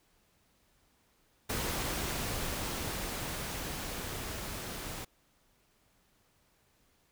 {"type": "noise with level ramp", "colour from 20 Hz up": "pink", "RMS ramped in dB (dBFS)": [-34, -41], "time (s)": [1.49, 5.05], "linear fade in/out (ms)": 10, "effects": ["pink hiss -70 dBFS RMS until 7.11 s"]}